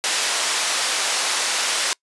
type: band-pass noise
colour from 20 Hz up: white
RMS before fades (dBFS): -22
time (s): 0.04-1.93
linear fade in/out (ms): 0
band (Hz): 550 to 7100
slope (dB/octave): 12
effects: noise-tail reverb RT60 0.1 s tail -26 dB re dry + resampled to 24000 Hz